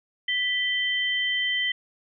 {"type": "tone pair together", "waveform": "sine", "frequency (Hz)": [1978, 3105], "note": ["B6", "G7"], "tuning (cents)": [2, -17], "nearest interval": "minor sixth", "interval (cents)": 781, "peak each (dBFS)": [-25, -26], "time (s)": [0.28, 1.72], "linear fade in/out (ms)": 5, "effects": []}